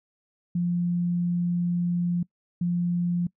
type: tone pair in turn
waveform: sine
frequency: 174.61 / 174.61 Hz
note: F3 / F3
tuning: 0 / 0 cents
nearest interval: unison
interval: 0 cents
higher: neither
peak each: -22 dBFS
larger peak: neither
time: 0.55-2.23 / 2.61-3.27 s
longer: first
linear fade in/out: 5 ms
effects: noise-tail reverb RT60 0.1 s tail -23 dB re dry